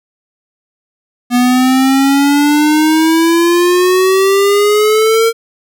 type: exponential sweep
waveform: square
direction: up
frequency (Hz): 243 to 459.5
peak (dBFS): -8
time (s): 1.3-5.33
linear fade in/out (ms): 50
effects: none